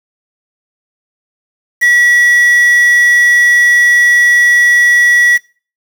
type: tone with quantisation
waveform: triangle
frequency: 1935 Hz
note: B6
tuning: 36 cents flat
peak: -4 dBFS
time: 1.81-5.38 s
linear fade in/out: 20 ms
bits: 4
effects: noise-tail reverb RT60 0.4 s tail -23 dB re dry